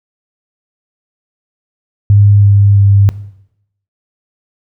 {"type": "tone with pitch steps", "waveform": "sine", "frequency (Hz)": [101.8, 100.86, 99.94], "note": ["G#2", "G2", "G2"], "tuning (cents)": [-34, 50, 34], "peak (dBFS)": -3, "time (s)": [2.1, 3.09], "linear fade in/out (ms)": 0, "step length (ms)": 330, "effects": ["noise-tail reverb RT60 0.8 s tail -18 dB re dry"]}